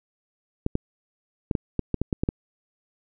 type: clicks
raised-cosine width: 3 ms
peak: -10 dBFS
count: 10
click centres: 0.664 / 0.754 / 1.512 / 1.552 / 1.793 / 1.943 / 2.016 / 2.128 / 2.235 / 2.289 s
effects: none